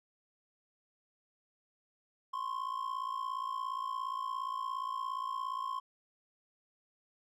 triangle ring-modulated tone, 1059 Hz, C6, 21 cents sharp, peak -30 dBFS, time 2.33-5.8 s, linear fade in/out 10 ms, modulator 28.6 Hz, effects none

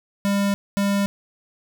square tone pair in turn, 200 / 200 Hz, G3 / G3, +35 / +35 cents, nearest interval unison, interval 0 cents, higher neither, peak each -19 dBFS, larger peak neither, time 0.25-0.54 / 0.77-1.06 s, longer neither, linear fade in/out 0 ms, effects none

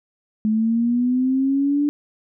sine linear sweep, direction up, 213.6 to 293.7 Hz, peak -16 dBFS, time 0.45-1.89 s, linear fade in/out 0 ms, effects none

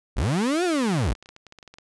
35% pulse linear two-way sweep, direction up then down, 35.45 to 372.4 to 35.45 Hz, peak -19 dBFS, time 0.16-1.14 s, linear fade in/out 20 ms, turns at 0.64 s
clicks, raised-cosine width 0.2 ms, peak -28 dBFS, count 12, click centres 1.152 / 1.226 / 1.259 / 1.29 / 1.364 / 1.467 / 1.524 / 1.587 / 1.628 / 1.677 / 1.74 / 1.785 s
effects resampled to 24000 Hz

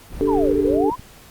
brown noise, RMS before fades -31 dBFS, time 0.09-0.79 s, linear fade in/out 50 ms
sine chord, D suspended fourth, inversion none, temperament just, 293.7 / 391.6 / 440.5 Hz, D4 / G4 / A4, 0 / -2 / +2 cents, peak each -20 dBFS, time 0.21-0.9 s, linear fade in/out 0 ms
sine exponential two-way sweep, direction down then up, 1046 to 392 to 1046 Hz, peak -22 dBFS, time 0.27-0.96 s, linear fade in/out 20 ms, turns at 0.58 s
clicks, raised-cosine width 5 ms, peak -24 dBFS, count 9, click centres 0.545 / 0.581 / 0.647 / 0.707 / 0.771 / 0.806 / 0.84 / 0.917 / 0.995 s
effects pink hiss -46 dBFS RMS until 1.3 s + Opus 48 kbps

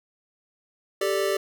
square chord, G suspended second, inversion none, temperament equal, 392 / 440 / 587.3 Hz, G4 / A4 / D5, 0 / 0 / 0 cents, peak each -26 / -30 / -28 dBFS, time 1.01-1.37 s, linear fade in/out 5 ms, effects none

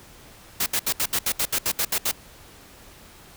white noise bursts, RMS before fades -23 dBFS, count 12, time 0.6-2.114 s, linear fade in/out 5 ms, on 62 ms, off 70 ms, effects pink hiss -48 dBFS RMS until 3.36 s

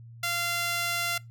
sawtooth tone with high-pass filter, 690 Hz, F5, 21 cents flat, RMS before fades -29 dBFS, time 0.23-1.18 s, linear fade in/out 5 ms, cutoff 1600 Hz, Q 0.97, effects noise-tail reverb RT60 0.2 s tail -22 dB re dry + added 116 Hz sine -44 dBFS peak until 1.3 s

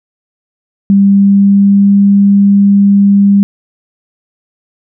sine tone with pitch glide, 198.1 to 199.94 Hz, G3 to G3, +18 to +34 cents, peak -3 dBFS, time 0.9-3.43 s, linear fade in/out 0 ms, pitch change +16 cents, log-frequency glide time 1-1.98 s, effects none

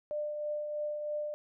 sine tone with tremolo, 597 Hz, D5, 28 cents sharp, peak -31 dBFS, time 0.11-1.34 s, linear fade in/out 0 ms, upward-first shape triangle, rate 3.1 Hz, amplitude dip 40%, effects none

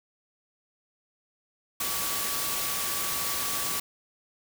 sine tone in noise, 1142 Hz, D6, 49 cents flat, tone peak -39 dBFS, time 1.8-3.8 s, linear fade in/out 5 ms, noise white, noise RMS -30 dBFS, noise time 1.8-3.8 s, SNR -12 dB, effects none

